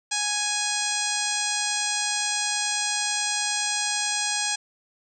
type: harmonic tone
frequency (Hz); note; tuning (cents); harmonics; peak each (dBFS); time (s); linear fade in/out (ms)
830.6; G#5; 0; 1 / 2 / 3 / 4 / 5 / 6 / 7 / 8 / 9 / 10; -33 / -33 / -33 / -33 / -33 / -33 / -33 / -33 / -33 / -33; 0.11-4.56; 10
effects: none